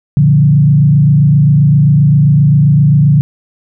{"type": "tone with frequency modulation", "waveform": "sine", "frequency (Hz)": 145.2, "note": "D3", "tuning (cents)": -19, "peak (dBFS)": -4, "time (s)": [0.17, 3.21], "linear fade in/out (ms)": 0, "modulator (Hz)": 27.6, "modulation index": 0.82, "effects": []}